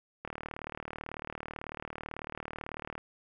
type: click train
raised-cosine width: 0.5 ms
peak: -23 dBFS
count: 105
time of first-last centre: 0.25-2.98 s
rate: 38.1 Hz
effects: none